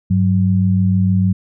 sine tone pair together, 99.3 / 185.84 Hz, G2 / F#3, +23 / +8 cents, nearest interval major seventh, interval 1085 cents, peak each -14 dBFS, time 0.1-1.33 s, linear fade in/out 10 ms, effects none

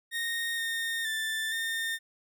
30% pulse tone with pitch steps, 1853 / 1836 / 1769 / 1820 Hz, A#6 / A#6 / A6 / A#6, -11 / -27 / +9 / -42 cents, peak -27 dBFS, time 0.11-1.99 s, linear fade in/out 50 ms, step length 470 ms, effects none

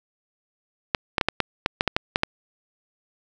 clicks, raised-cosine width 0.3 ms, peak -3 dBFS, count 11, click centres 0.948 / 1.182 / 1.212 / 1.286 / 1.403 / 1.661 / 1.809 / 1.877 / 1.965 / 2.159 / 2.234 s, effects none

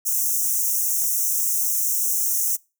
white high-pass noise, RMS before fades -22 dBFS, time 0.05-2.57 s, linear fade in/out 20 ms, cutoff 5700 Hz, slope 96 dB/octave, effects noise-tail reverb RT60 0.3 s tail -25 dB re dry

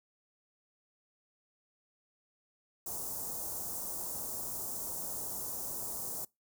white band-stop noise, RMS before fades -39 dBFS, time 2.86-6.25 s, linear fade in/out 5 ms, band 1000 to 6500 Hz, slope 24 dB/octave, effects noise-tail reverb RT60 0.2 s tail -24 dB re dry

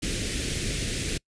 pink band-stop noise, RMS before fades -29 dBFS, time 0.02-1.18 s, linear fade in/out 10 ms, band 470 to 1900 Hz, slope 24 dB/octave, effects noise-tail reverb RT60 0.1 s tail -26 dB re dry + resampled to 22050 Hz

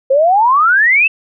sine exponential sweep, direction up, 518 to 2708 Hz, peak -7 dBFS, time 0.1-1.08 s, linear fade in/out 10 ms, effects none

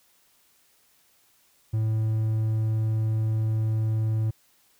triangle tone, 109.9 Hz, A2, 2 cents flat, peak -20 dBFS, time 1.73-4.31 s, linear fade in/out 10 ms, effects white hiss -63 dBFS RMS until 4.79 s

